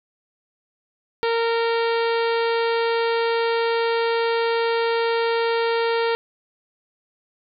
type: harmonic tone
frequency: 461.2 Hz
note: A#4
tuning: 19 cents flat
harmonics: 1 / 2 / 3 / 4 / 5 / 6 / 7 / 8 / 9 / 10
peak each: -20 / -26 / -30 / -32 / -34 / -36 / -37 / -38 / -39 / -40 dBFS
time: 1.23-6.15 s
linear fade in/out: 0 ms
effects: none